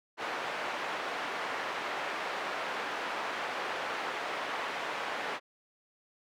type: band-pass noise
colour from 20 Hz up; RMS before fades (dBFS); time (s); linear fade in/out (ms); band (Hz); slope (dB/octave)
pink; -36; 0.17-5.4; 50; 610 to 2300; 12
effects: none